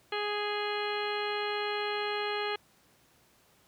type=harmonic tone; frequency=415.3 Hz; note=G#4; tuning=in tune; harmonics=1 / 2 / 3 / 4 / 5 / 6 / 7 / 8 / 10; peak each=-34 / -37 / -39 / -40 / -41 / -42 / -42 / -43 / -44 dBFS; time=0.12-2.56 s; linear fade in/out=5 ms; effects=pink hiss -64 dBFS RMS until 3.67 s + high-pass 80 Hz 12 dB/octave